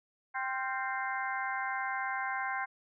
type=harmonic tone with a mistuned harmonic; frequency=261.6 Hz; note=C4; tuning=in tune; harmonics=3 / 4 / 5 / 6 / 7 / 8; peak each=-37 / -38 / -45 / -37 / -44 / -41 dBFS; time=0.34-2.66 s; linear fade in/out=20 ms; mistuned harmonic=5; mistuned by=+94 cents; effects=none